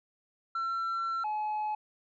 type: tone pair in turn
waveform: sine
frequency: 1351 / 851.1 Hz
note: E6 / G#5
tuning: +42 / +42 cents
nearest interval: minor sixth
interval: 800 cents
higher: first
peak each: -27 dBFS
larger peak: neither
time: 0.55-1.24 / 1.24-1.75 s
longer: first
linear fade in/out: 5 ms
effects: tanh soft clip ceiling -29 dBFS